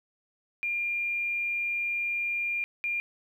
sine tone bursts at uneven times, 2400 Hz, D7, 37 cents sharp, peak -27 dBFS, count 2, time 0.63-2.64 / 2.84-3 s, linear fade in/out 0 ms, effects 10-bit

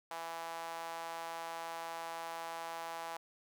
sawtooth tone with high-pass filter, 165.8 Hz, E3, 10 cents sharp, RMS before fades -43 dBFS, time 0.11-3.17 s, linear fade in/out 0 ms, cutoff 820 Hz, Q 2.9, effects none

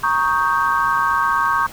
sine chord, Eb dominant seventh, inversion second, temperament equal with one note detuned, 935 / 1108.7 / 1244.5 / 1568 Hz, Bb5 / Db6 / Eb6 / G6, +5 / 0 / 0 / 0 cents, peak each -22 / -18 / -23 / -21 dBFS, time 0.03-1.67 s, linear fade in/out 10 ms, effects pink hiss -38 dBFS RMS until 1.72 s

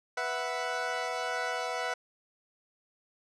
20% pulse chord, B suspended fourth, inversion none, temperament equal, 493.9 / 659.3 / 740 Hz, B4 / E5 / F#5, 0 / 0 / 0 cents, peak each -31 / -31 / -30 dBFS, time 0.17-1.94 s, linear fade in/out 5 ms, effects low-pass 6000 Hz 12 dB/octave

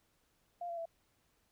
sine tone with pitch steps, 698.5 / 681.8 / 665.4 Hz, F5 / F5 / E5, 0 / -42 / +16 cents, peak -38 dBFS, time 0.61-0.856 s, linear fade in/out 5 ms, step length 82 ms, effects pink hiss -75 dBFS RMS until 1.51 s

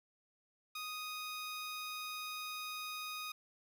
15% pulse tone, 1244.5 Hz, D#6, in tune, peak -35 dBFS, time 0.75-3.32 s, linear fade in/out 5 ms, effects none

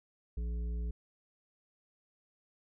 harmonic tone with a mistuned harmonic, 57.6 Hz, A#1, 20 cents flat, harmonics 1 / 3 / 5 / 7, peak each -33 / -47 / -57 / -54 dBFS, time 0.37-0.91 s, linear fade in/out 5 ms, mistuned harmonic 7, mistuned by +87 cents, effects none

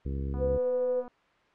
harmonic tone, 68.4 Hz, C#2, 23 cents flat, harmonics 1 / 2 / 3 / 4 / 5 / 6 / 7, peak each -31 / -37 / -41 / -43 / -45 / -47 / -48 dBFS, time 0.05-0.58 s, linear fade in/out 10 ms
click train, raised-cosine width 1 ms, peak -33 dBFS, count 182, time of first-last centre 0.34-1.079 s, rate 245 Hz
sine tone, 503 Hz, B4, 32 cents sharp, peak -25 dBFS, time 0.38-1.04 s, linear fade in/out 50 ms
effects white hiss -63 dBFS RMS until 1.54 s + low-pass 2000 Hz 12 dB/octave

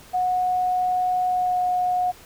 sine tone with pitch glide, 731 to 725.5 Hz, F#5 to F#5, -21 to -34 cents, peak -19 dBFS, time 0.13-2.12 s, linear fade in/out 20 ms, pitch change -13 cents, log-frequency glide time 1.27-1.6 s, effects pink hiss -47 dBFS RMS until 2.25 s

